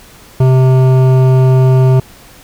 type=tone with hard clipping; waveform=sine; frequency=130 Hz; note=C3; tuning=11 cents flat; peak=-7 dBFS; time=0.4-2 s; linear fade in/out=5 ms; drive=13 dB; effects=pink hiss -39 dBFS RMS until 2.43 s